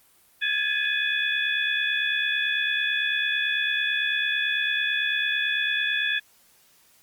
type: tone cluster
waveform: sine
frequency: 1656 / 1725 / 2503 / 3433 Hz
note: G#6 / A6 / D#7 / A7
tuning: -5 / -35 / +10 / -43 cents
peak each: -28 dBFS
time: 0.41-6.2 s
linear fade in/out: 20 ms
effects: white hiss -59 dBFS RMS until 7.02 s + Opus 32 kbps